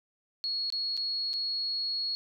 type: tone with dropouts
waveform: sine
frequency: 4330 Hz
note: C#8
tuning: 41 cents flat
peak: -29 dBFS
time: 0.44-2.15 s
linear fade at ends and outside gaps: 0 ms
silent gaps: 0.702-0.724 / 0.968-0.975 / 1.332-1.338 s
effects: none